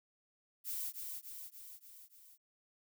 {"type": "noise with echo", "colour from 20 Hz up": "violet", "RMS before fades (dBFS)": -40, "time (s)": [0.64, 0.93], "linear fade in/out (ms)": 50, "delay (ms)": 290, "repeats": 5, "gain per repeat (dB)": -4, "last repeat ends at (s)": 2.38, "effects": []}